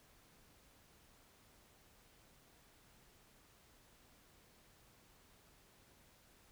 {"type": "silence", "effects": ["pink hiss -67 dBFS RMS until 6.51 s"]}